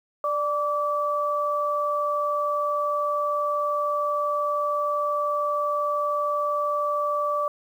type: tone pair together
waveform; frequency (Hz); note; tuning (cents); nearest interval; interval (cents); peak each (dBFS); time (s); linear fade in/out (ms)
sine; 590 / 1157.1; D5 / D6; +8 / -26; octave; 1166; -26 / -24; 0.24-7.48; 2
effects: 9-bit